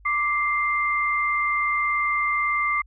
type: tone pair together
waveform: sine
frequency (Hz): 1174.7 / 2093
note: D6 / C7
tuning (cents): 0 / 0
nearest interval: minor seventh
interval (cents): 1000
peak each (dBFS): -23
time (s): 0.05-2.82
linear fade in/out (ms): 10
effects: added 50 Hz sine -48 dBFS peak until 2.86 s